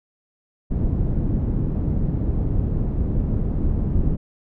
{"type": "low-pass noise", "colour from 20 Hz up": "pink", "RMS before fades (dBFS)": -21, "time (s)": [0.7, 4.17], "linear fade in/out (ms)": 20, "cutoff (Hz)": 230, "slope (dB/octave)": 12, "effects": []}